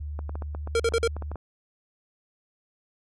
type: tone with pitch glide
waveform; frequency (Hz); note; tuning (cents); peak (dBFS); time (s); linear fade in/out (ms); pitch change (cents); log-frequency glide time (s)
sine; 74 to 74.51; D2 to D2; +14 to +26; -31; 0-1.36; 10; +12; 0.53-0.7
type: clicks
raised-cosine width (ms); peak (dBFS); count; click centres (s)
1; -23; 11; 0.191 / 0.294 / 0.355 / 0.422 / 0.549 / 0.674 / 0.923 / 1.166 / 1.223 / 1.316 / 1.357
type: tone bursts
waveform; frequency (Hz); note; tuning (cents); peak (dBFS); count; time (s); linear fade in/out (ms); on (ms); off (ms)
square; 461.3; A#4; -18; -21; 4; 0.75-1.076; 2; 47; 46
effects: resampled to 24000 Hz